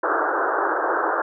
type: band-pass noise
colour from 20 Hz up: white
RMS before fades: -22 dBFS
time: 0.03-1.22 s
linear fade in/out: 5 ms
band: 310 to 1600 Hz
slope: 96 dB/octave
effects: none